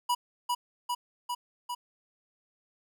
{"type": "tone with echo", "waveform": "square", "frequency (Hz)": 975, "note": "B5", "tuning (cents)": -23, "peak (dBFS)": -25, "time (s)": [0.09, 0.15], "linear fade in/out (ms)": 10, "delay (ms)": 400, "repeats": 4, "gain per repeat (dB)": -2, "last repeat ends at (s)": 1.75, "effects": []}